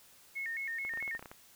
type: tone with vibrato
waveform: sine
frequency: 2000 Hz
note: B6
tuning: 21 cents sharp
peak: -35 dBFS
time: 0.35-1.18 s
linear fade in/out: 20 ms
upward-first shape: square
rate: 4.6 Hz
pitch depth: 150 cents each way
type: clicks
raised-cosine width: 0.5 ms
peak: -31 dBFS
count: 10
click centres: 0.85 / 0.937 / 0.974 / 1.026 / 1.078 / 1.15 / 1.194 / 1.226 / 1.258 / 1.315 s
effects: white hiss -60 dBFS RMS until 1.55 s